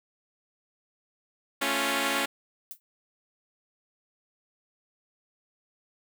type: chord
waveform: 5% pulse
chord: A augmented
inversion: none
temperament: equal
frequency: 220 / 277.2 / 349.2 Hz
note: A3 / C#4 / E#4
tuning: 0 / 0 / 0 cents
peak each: -22 / -16 / -20 dBFS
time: 1.61-2.26 s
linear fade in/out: 10 ms
type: noise with exponential decay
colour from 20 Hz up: violet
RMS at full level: -35 dBFS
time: 2.71-2.8 s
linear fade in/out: 0 ms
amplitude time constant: 18 ms
effects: none